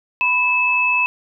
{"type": "tone pair together", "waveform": "sine", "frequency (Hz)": [989.8, 2606], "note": ["B5", "E7"], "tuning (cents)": [4, -20], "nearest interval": "octave + perfect fourth", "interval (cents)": 1676, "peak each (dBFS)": [-21, -15], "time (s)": [0.21, 1.06], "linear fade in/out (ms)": 0, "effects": []}